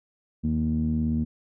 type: tone with low-pass filter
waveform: sawtooth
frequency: 77.78 Hz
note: D#2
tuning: in tune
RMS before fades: -25 dBFS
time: 0.43-1.25 s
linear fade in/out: 20 ms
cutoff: 220 Hz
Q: 7.7
effects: none